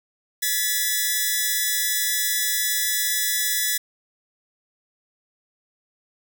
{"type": "tone pair together", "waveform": "5% pulse", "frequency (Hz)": [1720.7, 1969], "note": ["A6", "B6"], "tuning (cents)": [-39, -6], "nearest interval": "major second", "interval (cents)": 233, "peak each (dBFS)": -13, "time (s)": [0.42, 3.78], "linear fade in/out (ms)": 10, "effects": []}